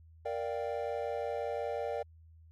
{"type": "chord", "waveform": "triangle", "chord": "G minor seventh", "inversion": "first", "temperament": "equal", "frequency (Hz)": [466.2, 587.3, 698.5, 784], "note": ["Bb4", "D5", "F5", "G5"], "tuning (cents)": [0, 0, 0, 0], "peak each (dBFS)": [-35, -35, -39, -39], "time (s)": [0.25, 2.03], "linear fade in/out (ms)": 10, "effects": ["added 81 Hz sine -54 dBFS peak until 2.51 s", "MP3 64 kbps"]}